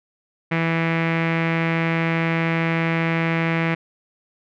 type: tone with low-pass filter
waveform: sawtooth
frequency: 164.81 Hz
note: E3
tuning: in tune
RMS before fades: -21 dBFS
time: 0.51-3.75 s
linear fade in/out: 10 ms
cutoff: 2200 Hz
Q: 4
effects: none